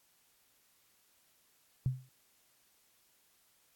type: tone with exponential decay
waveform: sine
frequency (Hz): 129.3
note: C3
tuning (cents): -20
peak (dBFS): -25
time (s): 1.86-2.09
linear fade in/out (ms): 0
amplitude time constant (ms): 50
effects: white hiss -70 dBFS RMS until 3.75 s + AAC 64 kbps